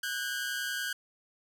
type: tone pair together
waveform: sawtooth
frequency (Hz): 1480 / 1610.8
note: F#6 / G6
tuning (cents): 0 / +47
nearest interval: minor second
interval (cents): 147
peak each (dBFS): -32 / -31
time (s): 0.03-0.93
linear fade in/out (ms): 5
effects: none